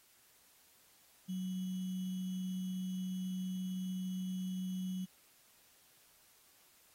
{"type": "tone with sample-and-hold", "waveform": "sine", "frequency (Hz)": 185.4, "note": "F#3", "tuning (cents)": 4, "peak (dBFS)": -36, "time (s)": [1.28, 5.06], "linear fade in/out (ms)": 20, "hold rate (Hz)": 3150, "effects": ["white hiss -66 dBFS RMS until 6.94 s", "AAC 48 kbps"]}